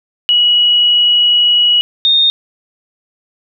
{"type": "tone pair in turn", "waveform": "sine", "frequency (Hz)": [2918, 3676], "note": ["F#7", "A#7"], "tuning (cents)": [-25, -25], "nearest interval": "major third", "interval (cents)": 400, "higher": "second", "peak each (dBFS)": -7, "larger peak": "neither", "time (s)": [[0.29, 1.81], [2.05, 2.3]], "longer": "first", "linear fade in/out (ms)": 0, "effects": []}